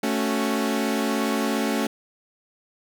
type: chord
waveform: sawtooth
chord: F# minor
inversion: first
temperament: equal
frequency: 220 / 277.2 / 370 Hz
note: A3 / C#4 / F#4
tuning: 0 / 0 / 0 cents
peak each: -21 / -22 / -26 dBFS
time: 0.03-1.87 s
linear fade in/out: 5 ms
effects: none